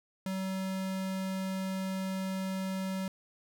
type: tone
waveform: square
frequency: 190 Hz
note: F#3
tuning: 46 cents sharp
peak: -33 dBFS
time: 0.26-3.08 s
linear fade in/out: 2 ms
effects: none